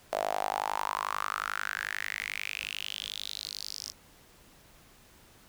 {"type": "tone with high-pass filter sweep", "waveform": "sawtooth", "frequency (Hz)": 51.2, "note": "G#1", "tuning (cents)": -24, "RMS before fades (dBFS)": -35, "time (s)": [0.12, 3.92], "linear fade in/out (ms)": 5, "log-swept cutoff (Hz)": [630, 5400], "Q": 5.8, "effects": ["pink hiss -58 dBFS RMS until 5.48 s"]}